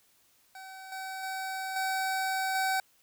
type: tone with level steps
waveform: 25% pulse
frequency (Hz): 763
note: G5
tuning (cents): -47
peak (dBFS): -40 / -33 / -30 / -25 / -23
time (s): 0.55-2.8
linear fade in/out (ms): 2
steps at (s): 0.92 / 1.23 / 1.76 / 2.55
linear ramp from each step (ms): 2
effects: white hiss -66 dBFS RMS until 3.02 s